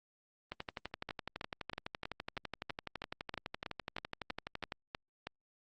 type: two click trains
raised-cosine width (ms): 0.3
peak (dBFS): -23 / -23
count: 51 / 14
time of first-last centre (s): 0.52-4.722 / 1.09-5.27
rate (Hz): 11.9 / 3.11
effects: Opus 24 kbps